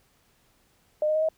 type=tone with pitch steps; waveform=sine; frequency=608 / 617.2 / 626.5 / 636 Hz; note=D#5 / D#5 / D#5 / D#5; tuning=-40 / -14 / +12 / +38 cents; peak=-21 dBFS; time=1.02-1.288 s; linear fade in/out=2 ms; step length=67 ms; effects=pink hiss -65 dBFS RMS until 1.37 s